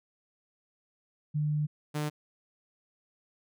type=tone pair in turn; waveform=sine / sawtooth; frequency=150 / 150 Hz; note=D3 / D3; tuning=+37 / +37 cents; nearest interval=unison; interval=0 cents; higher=neither; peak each=-26 dBFS; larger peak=neither; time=1.34-1.67 / 1.94-2.1 s; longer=first; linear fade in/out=20 ms; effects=none